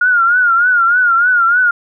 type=tone with vibrato; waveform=sine; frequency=1424 Hz; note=F6; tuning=33 cents sharp; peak=-8 dBFS; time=0.01-1.71 s; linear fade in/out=5 ms; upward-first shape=triangle; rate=3.3 Hz; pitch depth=110 cents each way; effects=none